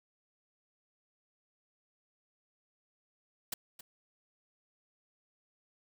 white noise with echo, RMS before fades -36 dBFS, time 3.52-3.54 s, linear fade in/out 5 ms, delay 270 ms, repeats 1, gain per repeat -13 dB, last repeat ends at 3.81 s, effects none

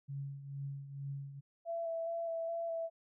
sine tone with tremolo, 139.3 Hz, C#3, 9 cents sharp, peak -37 dBFS, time 0.08-1.41 s, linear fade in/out 20 ms, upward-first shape triangle, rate 2.2 Hz, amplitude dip 70%
sine tone with vibrato, 666 Hz, E5, 18 cents sharp, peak -35 dBFS, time 1.65-2.9 s, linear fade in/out 50 ms, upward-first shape square, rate 2.4 Hz, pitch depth 14 cents each way
effects none

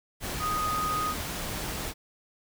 sine tone in noise, 1244.5 Hz, D#6, in tune, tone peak -27 dBFS, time 0.39-1.15 s, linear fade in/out 50 ms, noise pink, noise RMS -34 dBFS, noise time 0.2-1.94 s, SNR +4 dB, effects none

